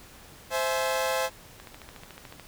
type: chord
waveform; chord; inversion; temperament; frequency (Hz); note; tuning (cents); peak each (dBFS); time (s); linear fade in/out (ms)
sawtooth; C augmented; none; equal with one note detuned; 523.3 / 659.3 / 847.1; C5 / E5 / G#5; 0 / 0 / +34; -24 / -27 / -28; 0.5-1.3; 50
type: click train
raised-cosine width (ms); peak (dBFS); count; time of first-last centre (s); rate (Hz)
0.3; -27; 12; 1.6-2.397; 13.8
effects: pink hiss -50 dBFS RMS until 2.47 s